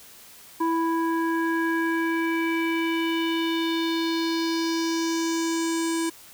square tone with low-pass filter sweep, 329.6 Hz, E4, in tune, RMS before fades -25 dBFS, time 0.6-6.1 s, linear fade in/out 10 ms, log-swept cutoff 1100 to 8900 Hz, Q 3.2, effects white hiss -48 dBFS RMS until 6.33 s

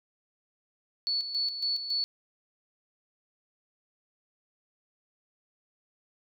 sine tone with tremolo, 4435 Hz, C#8, in tune, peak -26 dBFS, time 1.07-2.04 s, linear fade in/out 0 ms, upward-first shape square, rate 3.6 Hz, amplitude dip 60%, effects none

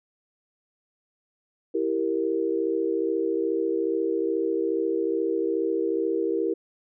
sine chord, E diminished, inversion none, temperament equal, 329.6 / 392 / 466.2 Hz, E4 / G4 / Bb4, 0 / 0 / 0 cents, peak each -27 dBFS, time 1.74-6.54 s, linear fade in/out 10 ms, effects none

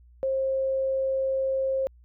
sine tone, 533 Hz, C5, 32 cents sharp, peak -23 dBFS, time 0.23-1.87 s, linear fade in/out 0 ms, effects added 60 Hz sine -51 dBFS peak until 2.04 s

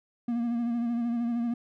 triangle tone with vibrato, 235.9 Hz, A#3, 21 cents sharp, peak -24 dBFS, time 0.28-1.54 s, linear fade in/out 5 ms, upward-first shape sine, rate 13 Hz, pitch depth 36 cents each way, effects none

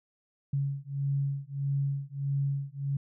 sine beating tone pair, 138.59 / 140.19 Hz, C#3 / C#3, 0 / +20 cents, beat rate 1.6 Hz, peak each -31 dBFS, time 0.53-2.97 s, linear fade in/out 5 ms, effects none

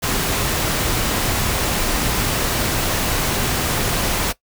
pink noise, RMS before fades -20 dBFS, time 0.02-4.33 s, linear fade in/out 20 ms, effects noise-tail reverb RT60 0.1 s tail -18 dB re dry

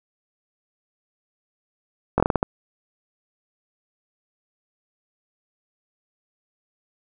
slowing click train, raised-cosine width 1 ms, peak -4 dBFS, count 7, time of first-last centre 2.18-2.429 s, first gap 20 ms, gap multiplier 1.29, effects none

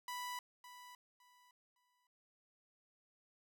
sawtooth tone with echo, 987.8 Hz, B5, in tune, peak -38 dBFS, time 0.08-0.39 s, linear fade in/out 2 ms, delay 560 ms, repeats 3, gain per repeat -12 dB, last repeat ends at 2.07 s, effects none

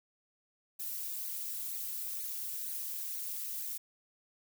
violet noise with flanger, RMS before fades -39 dBFS, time 0.79-3.78 s, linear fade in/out 10 ms, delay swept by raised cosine 0.46 to 4.46 ms, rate 2.1 Hz, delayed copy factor +0.65, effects none

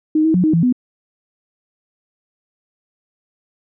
sine tone with pitch steps, 310.3 / 319.9 / 180.8 / 312.4 / 166.5 / 249.3 Hz, D#4 / D#4 / F#3 / D#4 / E3 / B3, -5 / +48 / -40 / +7 / +18 / +16 cents, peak -11 dBFS, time 0.15-0.726 s, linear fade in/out 5 ms, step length 96 ms, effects none

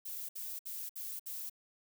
violet noise bursts, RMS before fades -42 dBFS, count 5, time 0.05-1.498 s, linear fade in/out 10 ms, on 240 ms, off 62 ms, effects none

